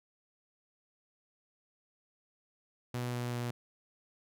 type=tone with pitch steps; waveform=sawtooth; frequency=122.7 / 121.71 / 120.73 Hz; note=B2 / B2 / B2; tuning=-11 / -25 / -39 cents; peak=-30 dBFS; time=2.94-3.51 s; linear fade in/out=5 ms; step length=190 ms; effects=none